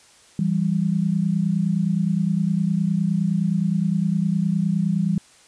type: tone pair together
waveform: sine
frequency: 166.3 / 196 Hz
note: E3 / G3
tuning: +16 / 0 cents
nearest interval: minor third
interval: 284 cents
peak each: -21 dBFS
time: 0.39-5.18 s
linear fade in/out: 2 ms
effects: white hiss -52 dBFS RMS until 5.47 s + resampled to 22050 Hz